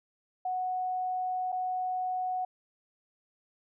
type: tone with dropouts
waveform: sine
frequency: 738 Hz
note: F#5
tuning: 5 cents flat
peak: -29 dBFS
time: 0.45-2.45 s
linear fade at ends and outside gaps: 5 ms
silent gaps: 1.52-1.525 s
effects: none